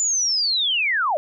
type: linear sweep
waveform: sine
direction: down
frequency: 7110 to 554.4 Hz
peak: -18 dBFS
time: 0-1.17 s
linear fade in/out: 0 ms
effects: none